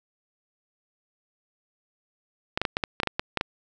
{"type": "clicks", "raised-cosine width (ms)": 0.3, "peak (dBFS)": -8, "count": 11, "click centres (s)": [2.575, 2.616, 2.652, 2.769, 2.838, 3.001, 3.033, 3.073, 3.195, 3.373, 3.411], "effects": []}